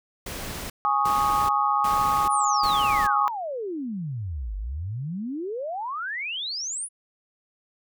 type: noise bursts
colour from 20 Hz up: pink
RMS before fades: -34 dBFS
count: 4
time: 0.26-3.07 s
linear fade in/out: 5 ms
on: 440 ms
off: 350 ms
type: chord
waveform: sine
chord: Ab suspended fourth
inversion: none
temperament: equal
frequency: 830.6 / 1108.7 / 1244.5 Hz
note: Ab5 / Db6 / Eb6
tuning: 0 / 0 / 0 cents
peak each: -24 dBFS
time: 0.85-3.28 s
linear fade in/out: 0 ms
type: exponential two-way sweep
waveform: sine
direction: down then up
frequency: 10420 to 46.96 to 10420 Hz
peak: -28 dBFS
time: 2.29-6.89 s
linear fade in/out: 50 ms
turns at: 4.56 s
effects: none